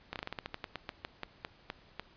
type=slowing click train; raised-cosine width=0.3 ms; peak=-21 dBFS; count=17; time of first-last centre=0.13-1.996 s; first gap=28 ms; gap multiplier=1.17; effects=pink hiss -61 dBFS RMS until 2.16 s + resampled to 11025 Hz